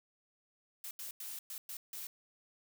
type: noise bursts at uneven times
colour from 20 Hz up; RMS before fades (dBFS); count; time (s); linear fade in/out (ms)
blue; -44; 6; 0.84-0.91 / 0.99-1.11 / 1.2-1.39 / 1.5-1.58 / 1.69-1.77 / 1.93-2.07; 2
effects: none